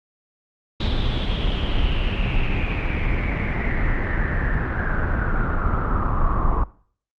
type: noise with low-pass filter sweep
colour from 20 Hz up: brown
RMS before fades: -21 dBFS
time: 0.8-6.64 s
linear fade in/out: 5 ms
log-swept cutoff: 3700 to 1100 Hz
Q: 6.9
effects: noise-tail reverb RT60 0.5 s tail -20 dB re dry + Opus 48 kbps